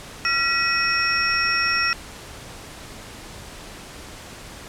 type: tone cluster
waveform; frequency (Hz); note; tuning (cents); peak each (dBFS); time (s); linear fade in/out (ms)
sine; 1372 / 1923 / 2535 / 5480; F6 / B6 / D#7 / F8; -31 / -47 / +32 / -34; -24; 0.25-1.93; 0
effects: pink hiss -39 dBFS RMS until 4.68 s + low-pass 10000 Hz 12 dB/octave